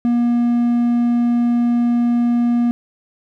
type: tone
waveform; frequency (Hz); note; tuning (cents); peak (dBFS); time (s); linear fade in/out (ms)
triangle; 238.7; A#3; +41; -11; 0.05-2.71; 0
effects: none